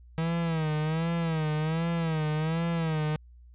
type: tone with vibrato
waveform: 45% pulse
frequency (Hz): 160.5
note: E3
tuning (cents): -46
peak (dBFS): -26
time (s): 0.18-3.16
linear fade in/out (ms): 0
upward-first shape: sine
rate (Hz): 1.3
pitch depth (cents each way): 90
effects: added 60 Hz sine -49 dBFS peak until 3.54 s + resampled to 8000 Hz